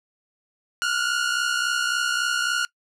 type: tone pair together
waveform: sawtooth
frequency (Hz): 1396.9 / 1460.5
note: F6 / F#6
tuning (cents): 0 / -23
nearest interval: minor second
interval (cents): 77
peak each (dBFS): -21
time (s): 0.82-2.65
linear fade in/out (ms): 0
effects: noise-tail reverb RT60 0.1 s tail -22 dB re dry + low-pass 9000 Hz 12 dB/octave